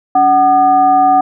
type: tone with frequency modulation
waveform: sine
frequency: 750 Hz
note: F#5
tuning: 23 cents sharp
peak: -6 dBFS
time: 0.15-1.21 s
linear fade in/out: 5 ms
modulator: 466 Hz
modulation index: 0.5
effects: none